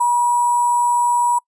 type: tone with sample-and-hold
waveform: sine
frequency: 964 Hz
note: B5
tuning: 42 cents flat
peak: -13 dBFS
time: 0-1.39 s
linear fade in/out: 10 ms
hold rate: 8820 Hz
effects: noise-tail reverb RT60 0.1 s tail -26 dB re dry + resampled to 22050 Hz